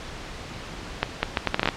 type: accelerating click train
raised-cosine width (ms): 0.3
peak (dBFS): -4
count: 10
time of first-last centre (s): 1.03-1.688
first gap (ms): 200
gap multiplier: 0.71
effects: pink hiss -37 dBFS RMS until 1.76 s + low-pass 5000 Hz 12 dB/octave